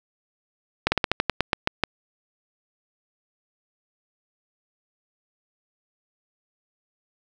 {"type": "slowing click train", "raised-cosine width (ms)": 0.3, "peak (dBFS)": -3, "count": 11, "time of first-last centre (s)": [0.87, 1.837], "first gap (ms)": 50, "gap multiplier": 1.14, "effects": []}